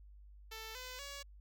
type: tone with pitch steps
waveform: 5% pulse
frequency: 442.8 / 506 / 563 Hz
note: A4 / B4 / C#5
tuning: +11 / +42 / +27 cents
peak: -34 dBFS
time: 0.51-1.23 s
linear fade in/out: 10 ms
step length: 240 ms
effects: added 50 Hz sine -54 dBFS peak until 1.4 s